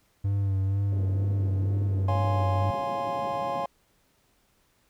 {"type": "tone with vibrato", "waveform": "triangle", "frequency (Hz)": 98, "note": "G2", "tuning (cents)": 0, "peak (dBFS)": -21, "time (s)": [0.24, 2.71], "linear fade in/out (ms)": 10, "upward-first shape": "sine", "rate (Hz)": 2.1, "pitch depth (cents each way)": 36}
{"type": "band-pass noise", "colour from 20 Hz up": "pink", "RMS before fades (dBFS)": -41, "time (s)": [0.92, 3.65], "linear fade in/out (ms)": 5, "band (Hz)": [120, 480], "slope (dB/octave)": 24}
{"type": "chord", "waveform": "triangle", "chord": "Db major seventh", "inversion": "none", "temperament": "equal", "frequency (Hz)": [554.4, 698.5, 830.6, 1046.5], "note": ["Db5", "F5", "Ab5", "C6"], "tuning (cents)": [0, 0, 0, 0], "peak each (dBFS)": -31, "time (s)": [2.08, 3.66], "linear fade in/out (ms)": 5}
{"effects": ["pink hiss -67 dBFS RMS until 4.89 s"]}